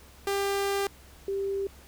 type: tone pair in turn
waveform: sawtooth / sine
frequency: 397.4 / 393.3 Hz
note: G4 / G4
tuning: +24 / +6 cents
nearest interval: unison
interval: 18 cents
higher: first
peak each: -22 / -27 dBFS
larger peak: first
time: 0.27-0.87 / 1.28-1.67 s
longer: first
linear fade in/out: 2 ms
effects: added 67 Hz sine -52 dBFS peak until 1.87 s + pink hiss -54 dBFS RMS until 1.87 s